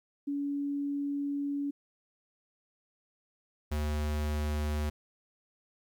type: tone pair in turn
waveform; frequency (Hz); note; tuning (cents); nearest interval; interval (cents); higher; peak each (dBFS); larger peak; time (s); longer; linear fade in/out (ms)
sine / square; 284 / 74.96; C#4 / D2; +42 / +36; octave + major seventh; 2306; first; -30 / -30; neither; 0.27-1.71 / 3.71-4.9; first; 10
effects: 12-bit